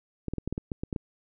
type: clicks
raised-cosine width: 3 ms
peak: -18 dBFS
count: 10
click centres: 0.283 / 0.336 / 0.383 / 0.476 / 0.526 / 0.579 / 0.718 / 0.835 / 0.928 / 0.962 s
effects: none